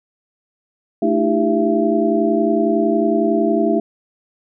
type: tone cluster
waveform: sine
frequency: 219.5 / 303.1 / 334 / 394.1 / 672 Hz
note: A3 / D#4 / E4 / G4 / E5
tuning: -4 / -45 / +23 / +9 / +33 cents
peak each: -20 dBFS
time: 1.02-3.8 s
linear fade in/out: 5 ms
effects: none